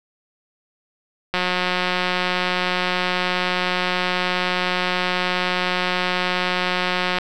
click train, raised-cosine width 0.3 ms, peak -5 dBFS, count 1059, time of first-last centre 1.34-7.185 s, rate 181 Hz, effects none

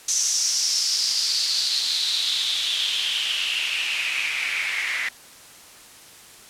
white noise with band-pass filter sweep, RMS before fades -24 dBFS, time 0.08-5.09 s, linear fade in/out 5 ms, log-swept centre 6200 to 2000 Hz, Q 5.9, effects white hiss -46 dBFS RMS until 6.49 s + low-pass 11000 Hz 12 dB/octave

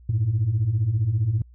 sine beating tone pair, 98 / 113 Hz, G2 / A2, 0 / +47 cents, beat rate 15 Hz, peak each -24 / -19 dBFS, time 0.09-1.42 s, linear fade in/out 5 ms, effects tanh soft clip ceiling -15 dBFS + added 60 Hz sine -46 dBFS peak until 1.54 s

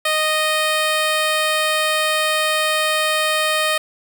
10% pulse tone, 620 Hz, D#5, 6 cents flat, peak -8 dBFS, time 0.05-3.78 s, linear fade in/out 5 ms, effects 7-bit

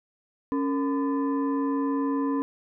sine tone with frequency modulation, 277.2 Hz, C#4, in tune, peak -23 dBFS, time 0.52-2.42 s, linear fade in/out 0 ms, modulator 736 Hz, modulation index 0.69, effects none

